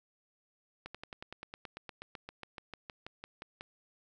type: slowing click train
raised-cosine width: 0.3 ms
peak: -27 dBFS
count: 22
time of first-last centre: 0.86-3.609 s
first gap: 86 ms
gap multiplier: 1.04
effects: none